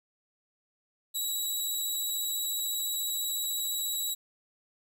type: tone with vibrato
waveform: 10% pulse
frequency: 3886 Hz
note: B7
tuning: 29 cents flat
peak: -23 dBFS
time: 1.14-4.15 s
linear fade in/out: 20 ms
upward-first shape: square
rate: 14 Hz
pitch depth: 9 cents each way
effects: none